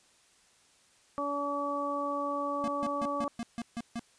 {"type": "harmonic tone", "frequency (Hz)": 285.6, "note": "D4", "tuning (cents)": -48, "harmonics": [1, 2, 3, 4], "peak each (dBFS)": [-37, -35, -41, -33], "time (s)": [1.18, 3.28], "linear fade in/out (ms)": 0}
{"type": "tone bursts", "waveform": "square", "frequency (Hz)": 233.9, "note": "A#3", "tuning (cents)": 6, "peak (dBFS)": -34, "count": 8, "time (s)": [2.64, 3.994], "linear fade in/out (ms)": 0, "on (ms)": 38, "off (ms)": 150}
{"effects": ["white hiss -64 dBFS RMS until 4.18 s", "resampled to 22050 Hz"]}